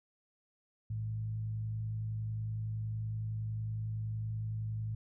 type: tone with frequency modulation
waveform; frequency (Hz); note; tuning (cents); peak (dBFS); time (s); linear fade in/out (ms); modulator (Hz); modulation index
sine; 109.6; A2; -6; -34; 0.9-4.95; 5; 50.8; 0.36
effects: none